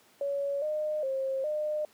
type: tone with pitch steps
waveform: sine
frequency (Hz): 562 / 610 / 534 / 606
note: C#5 / D#5 / C5 / D#5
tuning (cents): +24 / -34 / +35 / -46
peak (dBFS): -28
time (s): 0.21-1.85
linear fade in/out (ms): 2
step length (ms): 410
effects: pink hiss -61 dBFS RMS until 1.93 s + high-pass 200 Hz 12 dB/octave